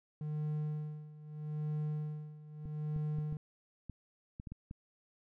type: tone with tremolo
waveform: triangle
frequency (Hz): 151.6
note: D#3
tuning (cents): -45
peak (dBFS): -31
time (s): 0.21-3.37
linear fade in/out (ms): 2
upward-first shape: sine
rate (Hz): 0.79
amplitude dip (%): 85
type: clicks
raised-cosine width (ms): 5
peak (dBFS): -32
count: 9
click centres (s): 2.656 / 2.963 / 3.186 / 3.326 / 3.897 / 4.399 / 4.472 / 4.52 / 4.711
effects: none